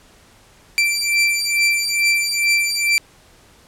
sawtooth beating tone pair, 2345 / 2347.3 Hz, D7 / D7, -3 / -1 cents, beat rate 2.3 Hz, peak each -15 dBFS, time 0.78-2.98 s, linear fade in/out 0 ms, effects pink hiss -50 dBFS RMS until 3.67 s + low-pass 11000 Hz 12 dB/octave

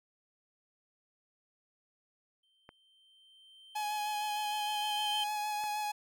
triangle tone with exponential growth, 3121 Hz, G7, 8 cents flat, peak -30 dBFS, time 2.43-5.24 s, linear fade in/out 5 ms, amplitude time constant 610 ms
clicks, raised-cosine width 0.5 ms, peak -34 dBFS, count 2, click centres 2.691 / 5.639 s
45% pulse tone with vibrato, 841 Hz, G#5, 22 cents sharp, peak -33 dBFS, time 3.75-5.92 s, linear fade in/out 10 ms, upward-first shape sine, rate 6.5 Hz, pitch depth 18 cents each way
effects none

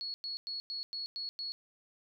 sine tone bursts, 4357 Hz, C#8, 31 cents flat, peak -36 dBFS, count 7, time 0.01-1.52 s, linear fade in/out 0 ms, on 130 ms, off 100 ms, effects none

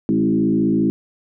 sine tone with frequency modulation, 261.6 Hz, C4, in tune, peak -14 dBFS, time 0.09-0.9 s, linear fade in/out 0 ms, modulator 55 Hz, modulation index 1.6, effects none

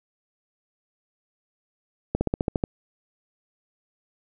slowing click train, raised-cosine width 2 ms, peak -9 dBFS, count 8, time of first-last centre 2.15-2.639 s, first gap 60 ms, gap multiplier 1.05, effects none

